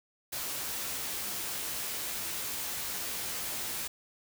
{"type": "noise with comb filter", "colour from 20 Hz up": "white", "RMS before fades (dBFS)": -36, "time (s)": [0.32, 3.88], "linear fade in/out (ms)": 10, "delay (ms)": 15, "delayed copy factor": 0.5, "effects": []}